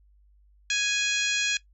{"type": "harmonic tone with a mistuned harmonic", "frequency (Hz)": 830.6, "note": "G#5", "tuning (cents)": 0, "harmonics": [2, 3, 4, 5, 6, 7, 8, 9], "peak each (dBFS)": [-30, -28, -30, -32, -38, -35, -33, -41], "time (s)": [0.7, 1.57], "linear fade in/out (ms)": 2, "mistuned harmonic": 8, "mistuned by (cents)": 17, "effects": ["noise-tail reverb RT60 0.1 s tail -18 dB re dry", "added 50 Hz sine -56 dBFS peak until 1.73 s"]}